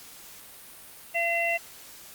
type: harmonic tone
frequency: 680 Hz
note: F5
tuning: 46 cents flat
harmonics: 1 / 3 / 4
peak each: -28 / -28 / -28 dBFS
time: 1.14-1.58 s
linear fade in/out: 20 ms
effects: white hiss -47 dBFS RMS until 2.14 s + Opus 48 kbps